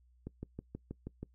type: click train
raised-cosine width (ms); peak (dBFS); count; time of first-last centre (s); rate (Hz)
3; -28; 7; 0.27-1.23; 6.25
effects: noise-tail reverb RT60 0.1 s tail -22 dB re dry + added 61 Hz sine -63 dBFS peak until 1.34 s